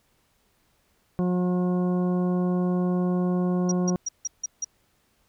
harmonic tone, 180 Hz, F#3, 47 cents flat, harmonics 1 / 2 / 3 / 4 / 5 / 6 / 8, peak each -22 / -29 / -35 / -38 / -48 / -40 / -52 dBFS, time 1.19-3.96 s, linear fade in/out 0 ms
sine tone bursts, 5730 Hz, F8, 44 cents sharp, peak -25 dBFS, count 6, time 3.69-4.646 s, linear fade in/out 5 ms, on 26 ms, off 160 ms
effects pink hiss -67 dBFS RMS until 5.28 s

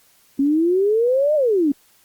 sine exponential two-way sweep, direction up then down, 270 to 622.3 to 270 Hz, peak -14 dBFS, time 0.39-1.72 s, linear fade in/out 5 ms, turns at 1.35 s, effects white hiss -56 dBFS RMS until 2.04 s + Opus 48 kbps

